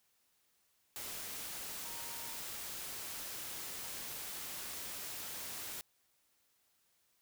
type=tone in noise; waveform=sine; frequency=932.3 Hz; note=A#5; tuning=in tune; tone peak=-54 dBFS; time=1.85-2.37 s; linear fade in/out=0 ms; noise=white; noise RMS=-44 dBFS; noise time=0.96-5.81 s; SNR=-13 dB; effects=white hiss -75 dBFS RMS until 7.21 s